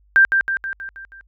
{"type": "tone with echo", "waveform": "sine", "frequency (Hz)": 1578, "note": "G6", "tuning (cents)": 11, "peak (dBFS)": -8, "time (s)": [0.16, 0.25], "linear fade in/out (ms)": 0, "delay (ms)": 160, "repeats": 6, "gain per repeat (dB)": -5, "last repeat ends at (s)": 1.21, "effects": ["added 50 Hz sine -53 dBFS peak until 1.27 s"]}